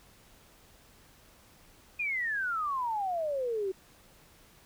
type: exponential sweep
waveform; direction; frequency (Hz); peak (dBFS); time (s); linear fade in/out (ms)
sine; down; 2489 to 370; -29; 1.99-3.72; 10
effects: pink hiss -59 dBFS RMS until 4.65 s